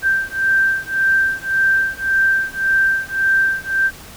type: beating tone pair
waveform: sine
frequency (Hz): 1568 / 1569.8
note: G6 / G6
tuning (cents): 0 / +2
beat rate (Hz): 1.8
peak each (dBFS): -17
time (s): 0.02-3.91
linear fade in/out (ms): 50
effects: pink hiss -38 dBFS RMS until 4.16 s